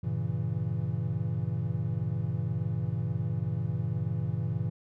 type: chord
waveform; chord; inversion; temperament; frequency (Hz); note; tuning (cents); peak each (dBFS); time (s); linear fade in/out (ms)
triangle; G diminished seventh; none; equal; 98 / 116.54 / 138.59 / 164.81; G2 / Bb2 / Db3 / Fb3; 0 / 0 / 0 / 0; -33 / -30 / -33 / -32; 0.03-4.7; 10
effects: none